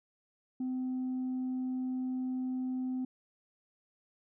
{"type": "tone", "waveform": "sine", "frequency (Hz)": 256.3, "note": "C4", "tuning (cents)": -36, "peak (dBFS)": -30, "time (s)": [0.6, 3.05], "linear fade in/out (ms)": 5, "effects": ["tanh soft clip ceiling -30 dBFS"]}